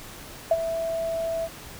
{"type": "tone with ADSR envelope", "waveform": "sine", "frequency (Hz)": 659.3, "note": "E5", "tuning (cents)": 0, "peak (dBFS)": -14, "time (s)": [0.51, 1.49], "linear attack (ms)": 4, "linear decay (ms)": 42, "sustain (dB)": -11, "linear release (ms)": 48, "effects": ["pink hiss -42 dBFS RMS until 1.79 s"]}